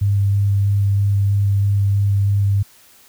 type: tone with vibrato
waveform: sine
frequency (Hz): 100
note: G2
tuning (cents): +35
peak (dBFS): -13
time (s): 0.01-2.63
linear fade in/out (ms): 10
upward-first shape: square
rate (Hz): 3.1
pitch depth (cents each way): 8
effects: white hiss -49 dBFS RMS until 3.08 s